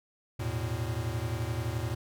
square chord, E suspended fourth, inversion none, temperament equal with one note detuned, 82.41 / 110 / 121.63 Hz, E2 / A2 / B2, 0 / 0 / -26 cents, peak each -38 / -34 / -36 dBFS, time 0.39-1.95 s, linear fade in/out 10 ms, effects none

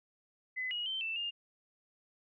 sine tone with pitch steps, 2020 / 2896 / 3105 / 2660 / 2818 Hz, B6 / F#7 / G7 / E7 / F7, +39 / -38 / -17 / +15 / +15 cents, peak -34 dBFS, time 0.56-1.31 s, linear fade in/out 20 ms, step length 150 ms, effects none

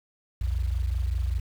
sine tone pair together, 60.7 / 85.84 Hz, B1 / F2, -29 / -29 cents, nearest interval tritone, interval 600 cents, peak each -25 / -30 dBFS, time 0.41-1.4 s, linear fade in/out 5 ms, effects 8-bit

